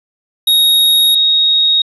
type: tone pair in turn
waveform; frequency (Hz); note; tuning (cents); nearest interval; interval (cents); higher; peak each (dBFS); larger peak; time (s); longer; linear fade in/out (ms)
square / sine; 3757 / 3757; A#7 / A#7; +13 / +13; unison; 0; neither; -8 / -8; neither; 0.47-1.15 / 1.15-1.82; first; 5
effects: resampled to 32000 Hz